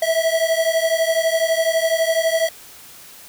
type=beating tone pair; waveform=square; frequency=647 / 659 Hz; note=E5 / E5; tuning=-32 / -1 cents; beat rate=12 Hz; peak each=-20 dBFS; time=0.02-2.49 s; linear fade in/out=5 ms; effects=white hiss -42 dBFS RMS until 3.28 s

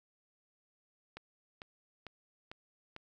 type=click train; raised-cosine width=0.3 ms; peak=-29 dBFS; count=5; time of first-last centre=1.17-2.964 s; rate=2.23 Hz; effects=none

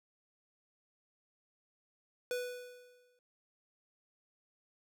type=tone with exponential decay; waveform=square; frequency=493.9 Hz; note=B4; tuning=in tune; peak=-33 dBFS; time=2.31-3.19 s; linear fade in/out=1 ms; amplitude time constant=190 ms; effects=none

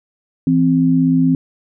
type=tone pair together; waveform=sine; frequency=165.1 / 261.8 Hz; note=E3 / C4; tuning=+3 / +1 cents; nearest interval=minor sixth; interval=798 cents; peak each=-15 / -12 dBFS; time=0.47-1.35 s; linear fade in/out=2 ms; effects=none

